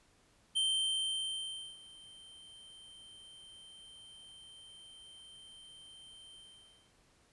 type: tone with ADSR envelope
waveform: square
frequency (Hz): 3122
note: G7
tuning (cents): -8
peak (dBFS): -29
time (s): 0.55-6.93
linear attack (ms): 19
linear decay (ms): 1200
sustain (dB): -24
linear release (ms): 580
effects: pink hiss -68 dBFS RMS until 7.32 s + resampled to 24000 Hz